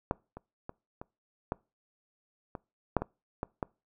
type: clicks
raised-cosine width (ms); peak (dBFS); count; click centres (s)
1; -13 / -28 / -25 / -27 / -16 / -24 / -10 / -18 / -18 / -17; 10; 0.111 / 0.37 / 0.694 / 1.015 / 1.521 / 2.552 / 2.967 / 3.02 / 3.431 / 3.628
effects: noise-tail reverb RT60 0.3 s tail -25 dB re dry